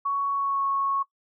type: tone with pitch glide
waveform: sine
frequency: 1116 to 1101.9 Hz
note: C#6 to C#6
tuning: +11 to -11 cents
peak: -23 dBFS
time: 0.05-1.03 s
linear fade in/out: 10 ms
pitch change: -22 cents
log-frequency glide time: 0.32-0.64 s
effects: noise-tail reverb RT60 0.1 s tail -18 dB re dry